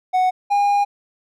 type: tone pair in turn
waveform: triangle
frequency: 740 / 812.1 Hz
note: F#5 / G#5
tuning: 0 / -39 cents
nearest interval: major second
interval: 161 cents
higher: second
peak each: -12 dBFS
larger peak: neither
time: 0.13-0.31 / 0.5-0.85 s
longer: second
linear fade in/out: 20 ms
effects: none